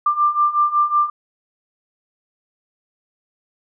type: beating tone pair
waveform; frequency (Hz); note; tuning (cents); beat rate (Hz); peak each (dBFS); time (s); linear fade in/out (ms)
sine; 1184 / 1189.4; D6 / D6; +14 / +22; 5.4; -19 / -16; 0.06-1.1; 5
effects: none